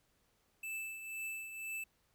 square tone with tremolo, 2637 Hz, E7, in tune, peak -39 dBFS, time 0.63-1.84 s, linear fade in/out 5 ms, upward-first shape triangle, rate 2 Hz, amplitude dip 60%, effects pink hiss -75 dBFS RMS until 2.14 s

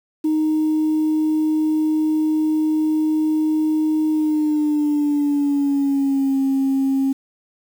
sine tone with pitch glide, 310.3 to 270.1 Hz, D#4 to C#4, -5 to -45 cents, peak -14 dBFS, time 0.24-7.13 s, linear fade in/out 10 ms, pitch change -240 cents, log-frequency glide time 4.11-6.37 s, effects tanh soft clip ceiling -13 dBFS + 7-bit

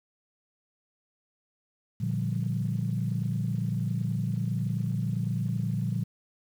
sine chord, G minor seventh, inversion first, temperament equal, 116.54 / 146.83 / 174.61 / 196 Hz, Bb2 / D3 / F3 / G3, 0 / 0 / 0 / 0 cents, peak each -29 / -32 / -32 / -35 dBFS, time 2-6.04 s, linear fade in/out 10 ms, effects tanh soft clip ceiling -17 dBFS + 9-bit

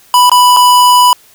square tone with dropouts, 989 Hz, B5, 2 cents sharp, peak -4 dBFS, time 0.14-1.13 s, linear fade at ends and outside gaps 1 ms, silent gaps 0.296-0.316 / 0.565-0.569 s, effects white hiss -44 dBFS RMS until 1.34 s

